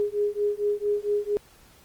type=beating tone pair; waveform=sine; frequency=411 / 415.4 Hz; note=G#4 / G#4; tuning=-18 / 0 cents; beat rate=4.4 Hz; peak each=-26 dBFS; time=0-1.37 s; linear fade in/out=0 ms; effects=pink hiss -55 dBFS RMS until 1.84 s + Opus 24 kbps